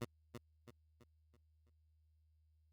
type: tone with echo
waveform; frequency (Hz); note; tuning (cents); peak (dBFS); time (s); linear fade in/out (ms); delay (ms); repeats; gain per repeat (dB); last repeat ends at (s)
15% pulse; 119.4; A#2; +42; -33; 0.01-0.05; 10; 330; 5; -7; 1.7
effects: added 78 Hz sine -70 dBFS peak until 2.72 s + Opus 48 kbps